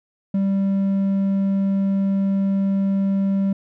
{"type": "tone with hard clipping", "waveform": "sine", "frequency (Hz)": 195.5, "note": "G3", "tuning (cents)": -4, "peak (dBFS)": -18, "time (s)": [0.34, 3.53], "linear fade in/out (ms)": 5, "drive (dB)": 3, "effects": []}